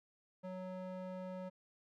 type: tone with band-pass filter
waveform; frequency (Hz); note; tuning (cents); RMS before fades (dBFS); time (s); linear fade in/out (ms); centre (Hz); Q
square; 185; F#3; 0; -45; 0.43-1.5; 20; 510; 1.2
effects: none